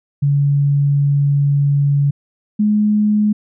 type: tone pair in turn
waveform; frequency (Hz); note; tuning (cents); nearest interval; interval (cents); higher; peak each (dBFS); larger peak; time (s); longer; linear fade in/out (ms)
sine; 142.1 / 210.4; C#3 / G#3; +43 / +23; perfect fifth; 680; second; -11; neither; 0.22-2.11 / 2.59-3.33; first; 10
effects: none